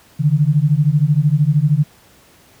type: beating tone pair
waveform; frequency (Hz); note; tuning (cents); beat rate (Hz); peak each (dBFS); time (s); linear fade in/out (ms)
sine; 142.2 / 155.2; C#3 / D#3; +45 / -4; 13; -14; 0.19-1.84; 20
effects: pink hiss -49 dBFS RMS until 2.6 s + high-pass 60 Hz 12 dB/octave